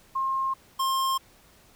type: tone pair in turn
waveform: sine / square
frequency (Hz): 1067 / 1063.2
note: C6 / C6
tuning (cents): +34 / +27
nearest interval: unison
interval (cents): 7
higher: first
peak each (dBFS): -24 / -24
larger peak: neither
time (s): 0.15-0.54 / 0.79-1.18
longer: neither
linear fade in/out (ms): 10
effects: pink hiss -57 dBFS RMS until 1.75 s